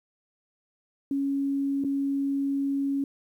sine tone with dropouts, 277.2 Hz, C#4, in tune, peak -24 dBFS, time 1.11-3.04 s, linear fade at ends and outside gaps 2 ms, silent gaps 1.839-1.846 s, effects 10-bit

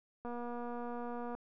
click train, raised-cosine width 1 ms, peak -30 dBFS, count 265, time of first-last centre 0.25-1.35 s, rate 240 Hz, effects none

